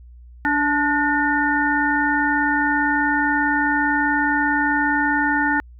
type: harmonic tone with a mistuned harmonic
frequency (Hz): 290.8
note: D4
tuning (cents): -17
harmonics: 1 / 3 / 5 / 6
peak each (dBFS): -22 / -22 / -22 / -22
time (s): 0.45-5.6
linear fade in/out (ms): 0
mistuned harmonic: 6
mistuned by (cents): +64
effects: added 60 Hz sine -40 dBFS peak until 5.79 s